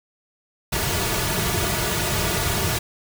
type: noise with comb filter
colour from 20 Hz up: pink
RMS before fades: -23 dBFS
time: 0.72-2.79 s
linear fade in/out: 10 ms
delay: 3.8 ms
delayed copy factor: -0.8
effects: none